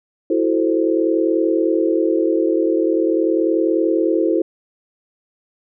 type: chord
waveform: sine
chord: F# half-diminished seventh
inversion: third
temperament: equal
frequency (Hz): 329.6 / 370 / 440 / 523.3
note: E4 / F#4 / A4 / C5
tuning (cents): 0 / 0 / 0 / 0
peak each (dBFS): -17 / -21 / -21 / -22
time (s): 0.3-4.42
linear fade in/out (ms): 5
effects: none